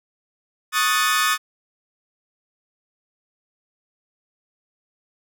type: chord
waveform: sawtooth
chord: D# half-diminished seventh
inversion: third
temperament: equal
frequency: 1108.7 / 1244.5 / 1480 / 1760 Hz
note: C#6 / D#6 / F#6 / A6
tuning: 0 / 0 / 0 / 0 cents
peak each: -22 / -17 / -23 / -19 dBFS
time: 0.72-1.38 s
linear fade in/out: 50 ms
effects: none